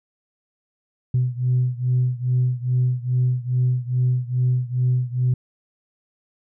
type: beating tone pair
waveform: sine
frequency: 124.8 / 127.2 Hz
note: B2 / C3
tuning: +19 / -48 cents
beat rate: 2.4 Hz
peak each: -19 / -21 dBFS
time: 1.14-5.34 s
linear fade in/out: 5 ms
effects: tanh soft clip ceiling -12 dBFS